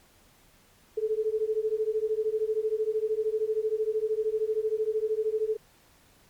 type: beating tone pair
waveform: sine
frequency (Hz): 428.7 / 441.7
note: A4 / A4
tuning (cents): -45 / +7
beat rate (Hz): 13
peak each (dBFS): -28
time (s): 0.97-5.57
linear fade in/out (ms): 10
effects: pink hiss -60 dBFS RMS until 6.29 s + MP3 96 kbps